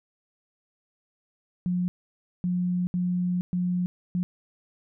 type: tone bursts at uneven times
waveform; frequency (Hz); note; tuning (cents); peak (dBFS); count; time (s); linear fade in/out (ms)
sine; 179; F3; +43; -23; 5; 1.66-1.88 / 2.44-2.87 / 2.94-3.41 / 3.53-3.86 / 4.15-4.23; 0
effects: none